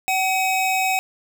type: tone pair together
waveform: square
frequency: 756.9 / 2546 Hz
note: F#5 / D#7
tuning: +39 / +39 cents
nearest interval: octave + major sixth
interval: 2100 cents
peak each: -21 / -23 dBFS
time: 0.08-0.99 s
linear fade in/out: 0 ms
effects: none